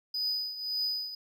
triangle tone with tremolo, 4978 Hz, D#8, in tune, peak -26 dBFS, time 0.14-1.15 s, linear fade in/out 5 ms, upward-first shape triangle, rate 1.8 Hz, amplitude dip 75%, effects none

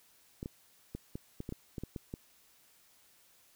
clicks, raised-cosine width 3 ms, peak -26 dBFS, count 11, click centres 0.429 / 0.459 / 0.95 / 1.155 / 1.404 / 1.491 / 1.524 / 1.782 / 1.836 / 1.962 / 2.139 s, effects white hiss -65 dBFS RMS until 3.55 s

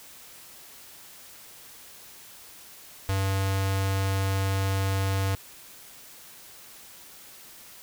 square tone with notch filter, 96.9 Hz, G2, 20 cents flat, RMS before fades -26 dBFS, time 3.09-5.35 s, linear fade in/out 0 ms, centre 200 Hz, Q 0.59, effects white hiss -48 dBFS RMS until 7.82 s

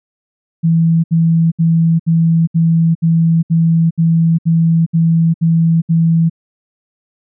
sine tone bursts, 164.81 Hz, E3, in tune, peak -8 dBFS, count 12, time 0.63-6.298 s, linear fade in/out 20 ms, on 410 ms, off 68 ms, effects none

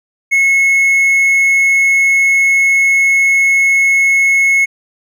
triangle tone, 2183 Hz, C#7, 27 cents flat, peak -6 dBFS, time 0.31-4.66 s, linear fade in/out 20 ms, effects none

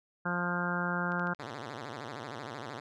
harmonic tone, 176 Hz, F3, 14 cents sharp, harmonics 1 / 2 / 3 / 4 / 5 / 6 / 7 / 8 / 9, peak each -34 / -42 / -41 / -42 / -40 / -41 / -41 / -35 / -38 dBFS, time 0.25-1.34 s, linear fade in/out 10 ms
click train, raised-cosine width 0.2 ms, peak -33 dBFS, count 6, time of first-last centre 1.12-1.499 s, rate 13.2 Hz
5% pulse tone with vibrato, 129.1 Hz, C3, 23 cents flat, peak -28 dBFS, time 1.39-2.8 s, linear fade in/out 5 ms, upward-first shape sine, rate 13 Hz, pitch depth 260 cents each way
effects low-pass 5000 Hz 12 dB/octave

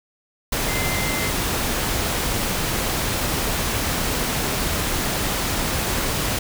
sine tone in noise, 2076 Hz, C7, 14 cents flat, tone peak -28 dBFS, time 0.68-1.3 s, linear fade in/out 5 ms, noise pink, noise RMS -23 dBFS, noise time 0.52-6.39 s, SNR -8 dB, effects none

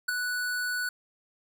square tone with ADSR envelope, 1480 Hz, F#6, in tune, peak -23 dBFS, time 0.08-0.89 s, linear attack 10 ms, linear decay 8 ms, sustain -6 dB, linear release 3 ms, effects none

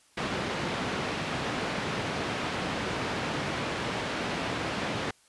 pink band-pass noise, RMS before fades -32 dBFS, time 0.17-5.11 s, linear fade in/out 5 ms, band 130 to 3400 Hz, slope 12 dB/octave, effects white hiss -62 dBFS RMS until 5.28 s + resampled to 24000 Hz

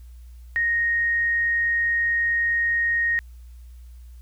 sine tone, 1864.7 Hz, A#6, in tune, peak -19 dBFS, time 0.56-3.19 s, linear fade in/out 0 ms, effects added 60 Hz sine -40 dBFS peak until 4.21 s + white hiss -63 dBFS RMS until 4.21 s

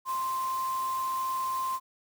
sine tone in noise, 1046.5 Hz, C6, in tune, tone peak -28 dBFS, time 0.05-1.8 s, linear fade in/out 50 ms, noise white, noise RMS -44 dBFS, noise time 0.05-1.8 s, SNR +13 dB, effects none

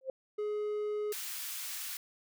sine tone with exponential growth, 527 Hz, C5, 12 cents sharp, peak -29 dBFS, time 0.01-0.1 s, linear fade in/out 2 ms, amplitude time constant 19 ms
triangle tone, 420 Hz, G#4, 19 cents sharp, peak -30 dBFS, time 0.38-1.13 s, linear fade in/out 10 ms
white high-pass noise, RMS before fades -40 dBFS, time 1.12-1.97 s, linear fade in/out 2 ms, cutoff 1500 Hz, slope 12 dB/octave
effects none

